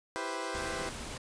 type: chord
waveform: 15% pulse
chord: C major seventh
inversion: first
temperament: equal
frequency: 329.6 / 392 / 493.9 / 523.3 Hz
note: E4 / G4 / B4 / C5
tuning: 0 / 0 / 0 / 0 cents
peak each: -34 dBFS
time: 0.16-0.89 s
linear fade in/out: 0 ms
type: noise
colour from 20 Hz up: pink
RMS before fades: -41 dBFS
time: 0.54-1.18 s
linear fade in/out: 10 ms
effects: resampled to 22050 Hz